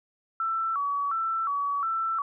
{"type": "tone with vibrato", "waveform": "sine", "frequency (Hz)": 1230, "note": "D#6", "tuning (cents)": -20, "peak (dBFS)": -25, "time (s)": [0.4, 2.22], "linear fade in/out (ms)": 2, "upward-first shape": "square", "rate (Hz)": 1.4, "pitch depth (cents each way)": 140, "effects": []}